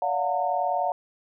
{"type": "tone cluster", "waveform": "sine", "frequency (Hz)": [574, 684, 724, 911], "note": ["D5", "F5", "F#5", "A#5"], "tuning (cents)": [-40, -36, -38, -40], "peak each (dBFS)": [-30, -32, -25, -29], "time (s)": [0.02, 0.92], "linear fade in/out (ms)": 2, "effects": []}